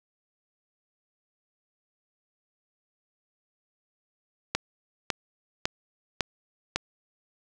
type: click train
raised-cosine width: 0.2 ms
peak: -7 dBFS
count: 5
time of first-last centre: 4.55-6.76 s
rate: 1.81 Hz
effects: none